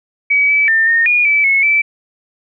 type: tone with pitch steps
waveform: sine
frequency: 2274 / 2299 / 1800 / 1837 / 2439 / 2308 / 2189 / 2319 Hz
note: C#7 / D7 / A6 / A#6 / D#7 / D7 / C#7 / D7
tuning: +44 / -37 / +39 / -26 / -35 / -31 / -22 / -22 cents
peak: -9 dBFS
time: 0.3-1.82 s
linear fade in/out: 10 ms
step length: 190 ms
effects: none